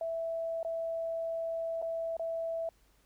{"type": "tone with dropouts", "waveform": "sine", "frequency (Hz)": 659.3, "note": "E5", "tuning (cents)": 0, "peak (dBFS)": -32, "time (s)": [0.01, 2.69], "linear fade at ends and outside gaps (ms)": 2, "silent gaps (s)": [[0.63, 0.648], [1.817, 1.824], [2.168, 2.195]], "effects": ["added 50 Hz sine -67 dBFS peak until 3.05 s", "pink hiss -69 dBFS RMS until 3.05 s"]}